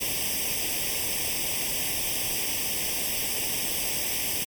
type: noise with comb filter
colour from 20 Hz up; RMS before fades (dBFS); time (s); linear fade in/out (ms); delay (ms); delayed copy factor
white; -28; 0-4.45; 20; 0.36; +1
effects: MP3 96 kbps